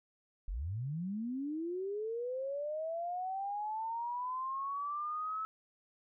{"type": "linear sweep", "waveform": "sine", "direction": "up", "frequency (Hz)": [37.41, 1305], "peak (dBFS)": -35, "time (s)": [0.48, 5.45], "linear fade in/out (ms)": 0, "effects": []}